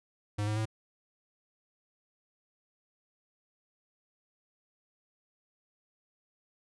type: tone with pitch steps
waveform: square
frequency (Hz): 103.83 / 106.69 / 109.62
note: G#2 / G#2 / A2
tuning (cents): 0 / +47 / -6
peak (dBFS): -30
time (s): 0.38-0.656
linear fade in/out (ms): 10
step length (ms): 92
effects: resampled to 24000 Hz